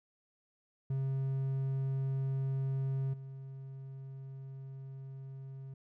triangle tone with level steps, 134.5 Hz, C3, 48 cents sharp, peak -29 / -41 dBFS, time 0.9-5.74 s, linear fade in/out 5 ms, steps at 3.13 s, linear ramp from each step 10 ms, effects none

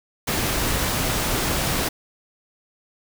pink noise, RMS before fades -23 dBFS, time 0.27-1.89 s, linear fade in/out 10 ms, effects none

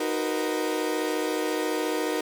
35% pulse chord, B major seventh, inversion first, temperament equal with one note detuned, 311.1 / 370 / 466.2 / 500.5 Hz, D#4 / F#4 / A#4 / B4, 0 / 0 / 0 / +23 cents, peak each -28 / -30 / -28 / -33 dBFS, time 0-2.21 s, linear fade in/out 5 ms, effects none

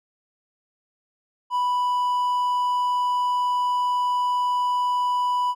triangle tone, 987.8 Hz, B5, in tune, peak -18 dBFS, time 1.5-5.55 s, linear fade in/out 50 ms, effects none

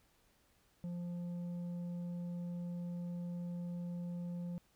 sine tone with tanh clipping, 174.61 Hz, F3, in tune, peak -40 dBFS, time 0.84-4.58 s, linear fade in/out 0 ms, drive 6 dB, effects pink hiss -72 dBFS RMS until 4.75 s

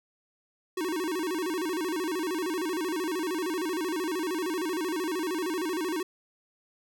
square tone with vibrato, 340 Hz, F4, 46 cents flat, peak -29 dBFS, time 0.77-6.03 s, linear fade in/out 5 ms, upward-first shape square, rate 13 Hz, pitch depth 150 cents each way, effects none

